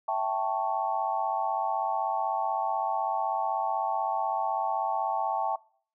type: chord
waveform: sine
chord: A dominant seventh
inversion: second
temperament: equal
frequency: 659.3 / 784 / 880 / 1108.7 Hz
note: E5 / G5 / A5 / C#6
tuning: 0 / 0 / 0 / 0 cents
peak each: -33 / -30 / -30 / -34 dBFS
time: 0.08-5.56 s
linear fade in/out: 5 ms
effects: noise-tail reverb RT60 0.5 s tail -23 dB re dry